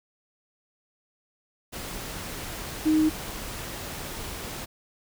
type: tone in noise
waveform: sine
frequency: 311.2 Hz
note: D#4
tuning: in tune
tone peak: -18 dBFS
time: 2.85-3.1 s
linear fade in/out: 20 ms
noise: pink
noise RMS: -36 dBFS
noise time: 1.72-4.66 s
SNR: +15 dB
effects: none